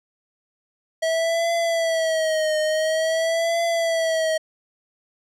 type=tone with vibrato; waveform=square; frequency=646 Hz; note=E5; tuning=35 cents flat; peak=-20 dBFS; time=1.02-4.38 s; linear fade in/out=10 ms; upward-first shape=triangle; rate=0.48 Hz; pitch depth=85 cents each way; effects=low-pass 9000 Hz 12 dB/octave